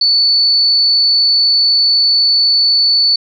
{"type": "tone", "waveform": "sine", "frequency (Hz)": 4472, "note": "C#8", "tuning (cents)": 14, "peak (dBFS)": -8, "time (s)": [0.01, 3.16], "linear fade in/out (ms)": 5, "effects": []}